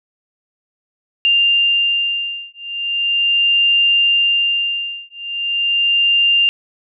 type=beating tone pair; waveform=sine; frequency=2794 / 2794.39 Hz; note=F7 / F7; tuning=0 / 0 cents; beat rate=0.39 Hz; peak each=-16 dBFS; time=1.25-6.49 s; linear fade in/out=0 ms; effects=none